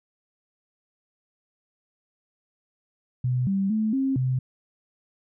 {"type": "tone with pitch steps", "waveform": "sine", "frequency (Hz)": [125.7, 194.9, 217.3, 268, 128.8], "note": ["B2", "G3", "A3", "C4", "C3"], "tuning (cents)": [31, -10, -21, 42, -27], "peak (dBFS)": -21, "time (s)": [3.24, 4.39], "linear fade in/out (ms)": 5, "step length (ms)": 230, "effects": []}